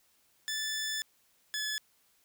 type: tone pair in turn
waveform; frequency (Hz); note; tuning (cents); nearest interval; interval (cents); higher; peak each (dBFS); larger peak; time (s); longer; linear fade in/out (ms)
15% pulse; 1750 / 1715; A6 / A6; -10 / -45; unison; 35; first; -26; neither; 0.48-1.02 / 1.54-1.78; first; 0
effects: white hiss -69 dBFS RMS until 2.24 s